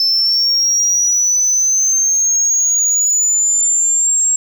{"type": "linear sweep", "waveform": "sine", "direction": "up", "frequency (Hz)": [5274, 7570], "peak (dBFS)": -9, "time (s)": [0, 4.36], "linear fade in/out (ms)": 2, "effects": ["tanh soft clip ceiling -9 dBFS", "7-bit"]}